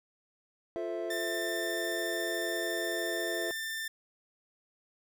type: chord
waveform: triangle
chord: F major seventh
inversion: none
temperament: equal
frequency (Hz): 349.2 / 440 / 523.3 / 659.3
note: F4 / A4 / C5 / E5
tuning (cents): 0 / 0 / 0 / 0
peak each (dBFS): -35 / -38 / -41 / -35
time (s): 0.76-3.51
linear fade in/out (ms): 0
type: tone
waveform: sawtooth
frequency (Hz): 1786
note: A6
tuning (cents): +25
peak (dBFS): -31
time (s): 1.1-3.88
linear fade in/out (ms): 5
effects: none